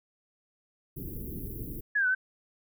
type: band-stop noise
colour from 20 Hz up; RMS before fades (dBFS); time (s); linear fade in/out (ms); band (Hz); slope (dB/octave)
pink; -38; 0.96-1.81; 10; 420 to 12000; 48
type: exponential two-way sweep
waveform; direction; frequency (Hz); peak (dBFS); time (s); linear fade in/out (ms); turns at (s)
sine; down then up; 1727 to 1480 to 1550; -23; 1.95-2.15; 10; 2.07
effects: none